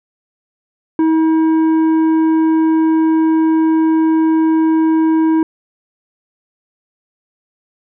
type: tone with tanh clipping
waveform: sine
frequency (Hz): 320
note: D#4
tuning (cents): +49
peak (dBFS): -11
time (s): 0.99-5.43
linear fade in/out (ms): 2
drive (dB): 8
effects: none